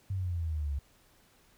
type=exponential sweep; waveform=sine; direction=down; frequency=98.4 to 68.3 Hz; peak=-30 dBFS; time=0.1-0.79 s; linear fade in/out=5 ms; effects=pink hiss -64 dBFS RMS until 1.57 s